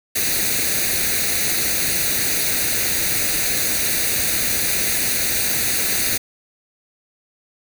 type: noise with comb filter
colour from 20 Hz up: white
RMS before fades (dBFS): -20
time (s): 0.15-6.18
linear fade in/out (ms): 10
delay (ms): 0.47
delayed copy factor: +0.7
effects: none